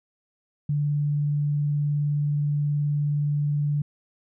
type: tone with vibrato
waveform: sine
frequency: 146.4 Hz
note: D3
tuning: 5 cents flat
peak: -21 dBFS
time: 0.69-3.82 s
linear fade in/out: 5 ms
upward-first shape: sine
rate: 19 Hz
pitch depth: 9 cents each way
effects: none